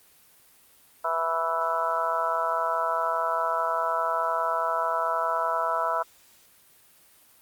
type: harmonic tone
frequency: 164.81 Hz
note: E3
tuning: in tune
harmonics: 3 / 4 / 5 / 6 / 7 / 8 / 9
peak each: -37 / -29 / -40 / -28 / -38 / -28 / -39 dBFS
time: 1.04-6.03 s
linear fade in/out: 10 ms
effects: white hiss -57 dBFS RMS until 7.41 s + Opus 32 kbps